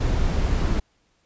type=noise; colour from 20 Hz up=brown; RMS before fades=-21 dBFS; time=0-0.8 s; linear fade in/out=10 ms; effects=pink hiss -66 dBFS RMS until 1.25 s + resampled to 16000 Hz